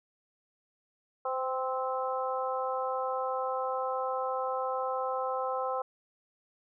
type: harmonic tone with a mistuned harmonic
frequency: 261.1 Hz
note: C4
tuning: 3 cents flat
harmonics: 2 / 3 / 4 / 5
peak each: -33 / -35 / -36 / -37 dBFS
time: 1.25-5.82 s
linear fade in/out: 5 ms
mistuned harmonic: 2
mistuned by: -16 cents
effects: none